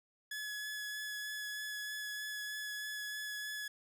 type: tone with vibrato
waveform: sawtooth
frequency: 1700 Hz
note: G#6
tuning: 40 cents sharp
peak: -36 dBFS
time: 0.31-3.68 s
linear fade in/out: 5 ms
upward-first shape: sine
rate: 3.2 Hz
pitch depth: 10 cents each way
effects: none